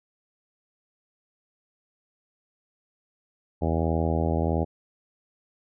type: harmonic tone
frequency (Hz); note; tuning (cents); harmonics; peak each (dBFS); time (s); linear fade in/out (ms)
81.4; E2; -21; 1 / 2 / 3 / 4 / 5 / 6 / 7 / 8 / 9 / 10; -26 / -29 / -31 / -32 / -33 / -34 / -34 / -35 / -36 / -36; 3.61-4.65; 20
effects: none